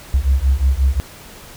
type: beating tone pair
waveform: sine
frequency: 64.3 / 69.9 Hz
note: C2 / C#2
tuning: -30 / +15 cents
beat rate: 5.6 Hz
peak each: -14 dBFS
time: 0.14-1 s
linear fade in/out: 0 ms
effects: tanh soft clip ceiling -7 dBFS + pink hiss -39 dBFS RMS until 1.56 s